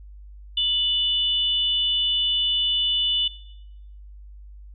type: tone pair together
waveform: sine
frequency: 2960 / 3520 Hz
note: F#7 / A7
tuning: 0 / 0 cents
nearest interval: minor third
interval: 300 cents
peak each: -21 / -23 dBFS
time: 0.57-3.28 s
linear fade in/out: 5 ms
effects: noise-tail reverb RT60 0.9 s tail -20 dB re dry + added 50 Hz sine -40 dBFS peak until 4.74 s